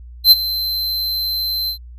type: tone with ADSR envelope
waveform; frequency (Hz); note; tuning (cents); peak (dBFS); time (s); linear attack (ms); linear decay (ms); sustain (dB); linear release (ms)
square; 4094; C8; -38; -3; 0.24-1.78; 74; 29; -16; 92
effects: added 60 Hz sine -34 dBFS peak until 1.98 s